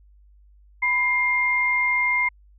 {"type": "tone pair together", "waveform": "sine", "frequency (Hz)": [985, 2113], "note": ["B5", "C7"], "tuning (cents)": [-5, 16], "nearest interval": "octave + minor second", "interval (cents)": 1321, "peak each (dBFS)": [-26, -19], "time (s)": [0.82, 2.29], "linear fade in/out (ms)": 10, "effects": ["added 50 Hz sine -50 dBFS peak until 2.58 s"]}